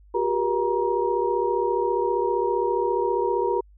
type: tone cluster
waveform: sine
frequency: 366.5 / 401.5 / 477.4 / 945 Hz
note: F#4 / G4 / A#4 / A#5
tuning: -16 / +41 / +41 / +23 cents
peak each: -26 dBFS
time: 0.14-3.61 s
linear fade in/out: 10 ms
effects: added 50 Hz sine -49 dBFS peak until 3.77 s